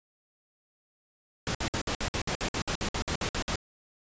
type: noise bursts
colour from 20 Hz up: pink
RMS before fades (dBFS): -30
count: 16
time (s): 1.47-3.557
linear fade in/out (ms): 0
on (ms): 77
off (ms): 57
effects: resampled to 16000 Hz